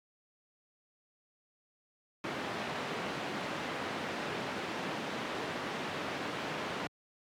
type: band-pass noise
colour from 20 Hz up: pink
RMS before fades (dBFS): -38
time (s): 2.24-6.87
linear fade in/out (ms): 0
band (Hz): 200 to 2800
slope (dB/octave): 12
effects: high-pass 100 Hz 12 dB/octave + AAC 64 kbps